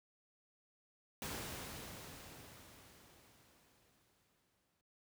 pink noise with exponential decay, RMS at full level -42 dBFS, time 1.22-4.81 s, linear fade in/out 1 ms, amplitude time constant 780 ms, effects high-pass 60 Hz 12 dB/octave

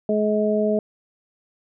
harmonic tone, 212.1 Hz, G#3, 37 cents sharp, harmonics 1 / 2 / 3, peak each -22 / -22 / -22 dBFS, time 0.09-0.79 s, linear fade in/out 2 ms, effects none

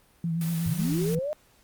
sine tone with vibrato, 165.9 Hz, E3, 11 cents sharp, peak -25 dBFS, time 0.24-1.19 s, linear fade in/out 2 ms, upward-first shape sine, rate 8.3 Hz, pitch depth 39 cents each way
white noise, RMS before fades -39 dBFS, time 0.41-1.15 s, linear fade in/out 2 ms
sine linear sweep, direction up, 87.5 to 622.3 Hz, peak -27 dBFS, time 0.66-1.33 s, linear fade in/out 0 ms
effects pink hiss -61 dBFS RMS until 1.63 s + Opus 32 kbps

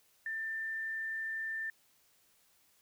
sine tone, 1786 Hz, A6, 25 cents sharp, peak -35 dBFS, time 0.26-1.7 s, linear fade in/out 2 ms, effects white hiss -69 dBFS RMS until 2.81 s

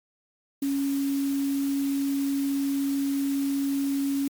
sine tone in noise, 277.2 Hz, C#4, in tune, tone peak -23 dBFS, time 0.62-4.28 s, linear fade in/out 5 ms, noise white, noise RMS -41 dBFS, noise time 0.62-4.28 s, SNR +15 dB, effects MP3 96 kbps

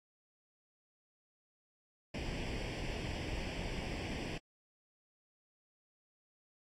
pink noise with comb filter, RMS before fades -39 dBFS, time 2.14-4.38 s, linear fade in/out 5 ms, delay 0.38 ms, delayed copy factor +0.8, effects low-pass 4000 Hz 12 dB/octave + AAC 64 kbps

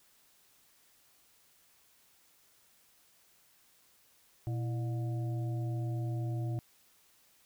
harmonic tone with a mistuned harmonic, 120 Hz, B2, 49 cents flat, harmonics 1 / 3 / 5 / 6, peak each -32 / -43 / -51 / -50 dBFS, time 4.47-6.59 s, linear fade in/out 0 ms, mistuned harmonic 3, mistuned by -140 cents, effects white hiss -66 dBFS RMS until 7.45 s

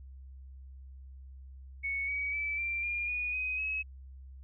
sine tone with pitch steps, 2217 / 2264 / 2311 / 2360 / 2409 / 2460 / 2512 / 2564 Hz, C#7 / C#7 / D7 / D7 / D7 / D#7 / D#7 / E7, 0 / +36 / -28 / +8 / +43 / -20 / +16 / -49 cents, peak -31 dBFS, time 1.83-3.83 s, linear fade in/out 20 ms, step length 250 ms, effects added 66 Hz sine -46 dBFS peak until 4.43 s

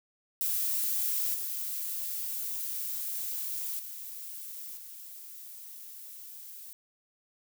violet noise with level steps, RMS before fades -30 / -35 / -42 / -46 dBFS, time 0.41-6.73 s, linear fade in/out 0 ms, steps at 1.34 / 3.79 / 4.77 s, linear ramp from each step 5 ms, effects none

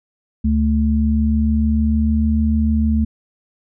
sine tone pair together, 73.42 / 220 Hz, D2 / A3, 0 / 0 cents, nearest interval octave + perfect fifth, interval 1900 cents, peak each -16 dBFS, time 0.44-3.05 s, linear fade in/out 10 ms, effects none

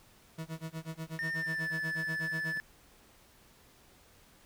40% pulse tone with tremolo, 161 Hz, E3, 41 cents flat, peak -35 dBFS, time 0.38-2.58 s, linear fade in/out 5 ms, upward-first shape sine, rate 8.2 Hz, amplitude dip 100%
triangle tone with pitch glide, 1816 to 1743 Hz, A#6 to A6, -46 to -17 cents, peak -31 dBFS, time 1.19-2.6 s, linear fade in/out 0 ms, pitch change -71 cents, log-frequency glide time 1.3-1.72 s
effects pink hiss -61 dBFS RMS until 4.45 s

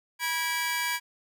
sawtooth tone cluster, 972 / 1646 / 2318 Hz, B5 / G#6 / D7, -28 / -16 / -23 cents, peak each -28 dBFS, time 0.19-1 s, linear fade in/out 50 ms, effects none

